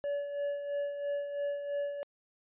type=tone with tremolo; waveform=triangle; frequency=572 Hz; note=D5; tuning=46 cents flat; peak=-28 dBFS; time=0.04-2.03 s; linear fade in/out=0 ms; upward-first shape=sine; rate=3 Hz; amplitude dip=55%; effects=resampled to 8000 Hz